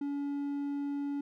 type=tone; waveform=triangle; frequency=284.1 Hz; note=C#4; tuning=43 cents sharp; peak=-30 dBFS; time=0.01-1.21 s; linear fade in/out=5 ms; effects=none